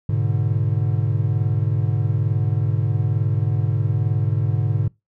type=chord; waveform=triangle; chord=G# diminished; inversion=none; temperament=equal with one note detuned; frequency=104.61 / 123.47 / 146.83 Hz; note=G#2 / B2 / D3; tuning=+13 / 0 / 0 cents; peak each=-18 / -22 / -21 dBFS; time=0.09-4.88 s; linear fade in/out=5 ms; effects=noise-tail reverb RT60 0.2 s tail -23 dB re dry